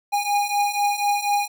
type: beating tone pair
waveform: square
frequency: 815 / 819.1 Hz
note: G#5 / G#5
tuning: -33 / -24 cents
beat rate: 4.1 Hz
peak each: -25 / -22 dBFS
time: 0.12-1.48 s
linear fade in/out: 20 ms
effects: none